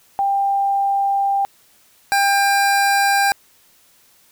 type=tone pair in turn; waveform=sine / 25% pulse; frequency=793 / 797.5 Hz; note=G5 / G5; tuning=+20 / +30 cents; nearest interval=unison; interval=10 cents; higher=second; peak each=-15 / -10 dBFS; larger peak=second; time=0.19-1.45 / 2.12-3.32 s; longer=first; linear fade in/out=0 ms; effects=white hiss -54 dBFS RMS until 4.31 s